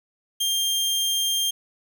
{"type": "tone", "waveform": "sawtooth", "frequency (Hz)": 3194, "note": "G7", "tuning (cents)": 32, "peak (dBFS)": -18, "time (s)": [0.4, 1.51], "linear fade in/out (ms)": 10, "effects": []}